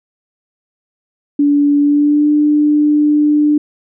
sine tone with pitch glide, 288.3 to 297.6 Hz, D4 to D4, -32 to +23 cents, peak -8 dBFS, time 1.39-3.58 s, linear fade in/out 5 ms, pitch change +55 cents, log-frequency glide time 1.8-2.29 s, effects none

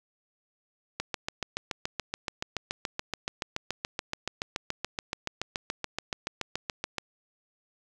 click train, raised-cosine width 0.2 ms, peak -13 dBFS, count 43, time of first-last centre 1-6.983 s, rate 7.02 Hz, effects none

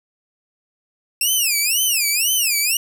10% pulse tone with vibrato, 2647 Hz, E7, 7 cents sharp, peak -8 dBFS, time 1.21-2.77 s, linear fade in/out 2 ms, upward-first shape sine, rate 2 Hz, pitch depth 260 cents each way, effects none

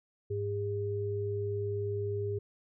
sine tone pair together, 102.6 / 405.8 Hz, G#2 / G#4, -21 / -40 cents, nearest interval 2 octaves, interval 2381 cents, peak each -34 / -33 dBFS, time 0.3-2.39 s, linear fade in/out 10 ms, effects none

